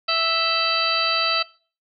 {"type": "harmonic tone with a mistuned harmonic", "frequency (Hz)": 659.3, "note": "E5", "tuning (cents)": 0, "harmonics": [1, 2, 3, 4, 5, 6, 7], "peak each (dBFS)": [-28, -24, -33, -26, -29, -26, -24], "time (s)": [0.08, 1.43], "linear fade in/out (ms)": 10, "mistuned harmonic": 5, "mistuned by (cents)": -97, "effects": ["noise-tail reverb RT60 0.4 s tail -22 dB re dry"]}